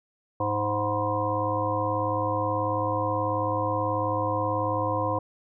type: harmonic tone with a mistuned harmonic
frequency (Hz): 104.3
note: G#2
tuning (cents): +8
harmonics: 1 / 3 / 5 / 7 / 9 / 10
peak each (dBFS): -31 / -33 / -29 / -33 / -31 / -30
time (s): 0.4-5.19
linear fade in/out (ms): 5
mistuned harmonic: 9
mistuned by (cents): +47
effects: none